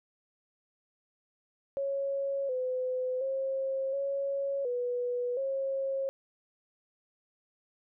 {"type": "tone with pitch steps", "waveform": "sine", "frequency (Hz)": [552, 509, 536, 554, 489.7, 541], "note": ["C#5", "C5", "C5", "C#5", "B4", "C#5"], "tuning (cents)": [-7, -48, 42, -1, -15, -42], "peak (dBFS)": -29, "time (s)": [1.77, 6.09], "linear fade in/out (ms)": 0, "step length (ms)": 720, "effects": []}